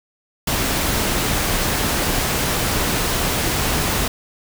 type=noise; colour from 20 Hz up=pink; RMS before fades=-20 dBFS; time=0.47-4.08 s; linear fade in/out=5 ms; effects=none